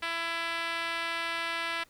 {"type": "tone with band-pass filter", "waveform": "5% pulse", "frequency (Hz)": 333.8, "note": "E4", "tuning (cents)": 22, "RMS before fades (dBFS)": -33, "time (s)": [0.02, 1.84], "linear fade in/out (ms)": 10, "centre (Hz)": 1700, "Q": 0.72, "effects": ["pink hiss -62 dBFS RMS until 1.89 s"]}